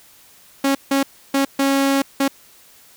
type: tone bursts at uneven times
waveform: sawtooth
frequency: 274.5 Hz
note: C#4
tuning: 17 cents flat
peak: -11 dBFS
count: 5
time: 0.64-0.75 / 0.91-1.03 / 1.34-1.45 / 1.59-2.02 / 2.2-2.28 s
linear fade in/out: 5 ms
effects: white hiss -49 dBFS RMS until 2.96 s